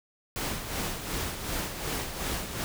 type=noise with tremolo; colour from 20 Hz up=pink; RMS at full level=-31 dBFS; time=0.36-2.64 s; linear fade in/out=0 ms; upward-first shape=sine; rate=2.7 Hz; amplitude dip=55%; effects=none